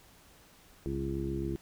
harmonic tone with a mistuned harmonic, 67.8 Hz, C#2, 38 cents flat, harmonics 1 / 2 / 3 / 4 / 5 / 6, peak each -38 / -38 / -40 / -44 / -35 / -43 dBFS, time 0.86-1.56 s, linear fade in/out 0 ms, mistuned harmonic 1, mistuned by -85 cents, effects pink hiss -59 dBFS RMS until 1.61 s

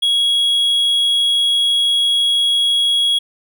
triangle tone, 3322 Hz, G#7, in tune, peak -11 dBFS, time 0.02-3.19 s, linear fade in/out 10 ms, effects none

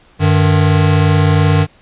square tone pair together, 96 / 152.39 Hz, G2 / D#3, -36 / -36 cents, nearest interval minor sixth, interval 800 cents, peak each -12 dBFS, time 0.19-1.67 s, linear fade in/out 50 ms, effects pink hiss -48 dBFS RMS until 1.81 s + resampled to 8000 Hz

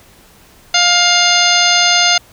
harmonic tone, 705 Hz, F5, 16 cents sharp, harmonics 1 / 2 / 3 / 4 / 5 / 6 / 7 / 9, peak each -17 / -17 / -17 / -17 / -17 / -17 / -17 / -17 dBFS, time 0.74-2.18 s, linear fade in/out 5 ms, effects pink hiss -45 dBFS RMS until 2.32 s

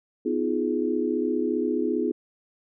sine chord, F half-diminished seventh, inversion second, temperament just, 251.4 / 314.3 / 349.2 / 419.1 Hz, Cb4 / Eb4 / F4 / Ab4, +31 / +18 / 0 / +16 cents, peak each -28 dBFS, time 0.25-2.12 s, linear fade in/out 10 ms, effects none

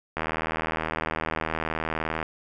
click train, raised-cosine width 0.5 ms, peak -12 dBFS, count 165, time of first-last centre 0.17-2.228 s, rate 79.7 Hz, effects none

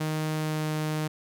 sawtooth tone with pitch glide, 155.56 to 154.4 Hz, D#3 to D#3, 0 to -13 cents, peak -23 dBFS, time 0-1.08 s, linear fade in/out 10 ms, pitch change -13 cents, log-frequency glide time 0.33-0.68 s, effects none

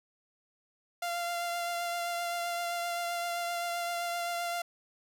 sawtooth tone with vibrato, 692 Hz, F5, 16 cents flat, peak -28 dBFS, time 1.02-4.62 s, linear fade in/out 5 ms, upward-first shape triangle, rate 7.7 Hz, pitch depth 17 cents each way, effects none

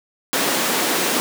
pink high-pass noise, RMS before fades -20 dBFS, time 0.33-1.2 s, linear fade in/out 0 ms, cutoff 220 Hz, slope 24 dB/octave, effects none

